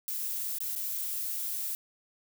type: noise with dropouts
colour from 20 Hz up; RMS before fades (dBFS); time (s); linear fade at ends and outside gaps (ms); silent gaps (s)
violet; -34; 0.08-1.75; 0; 0.585-0.605 / 0.752-0.761
effects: none